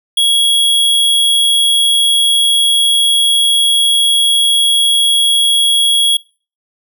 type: tone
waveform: square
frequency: 3322 Hz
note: G#7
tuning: in tune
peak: -9 dBFS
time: 0.17-6.17 s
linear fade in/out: 5 ms
effects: noise-tail reverb RT60 0.4 s tail -24 dB re dry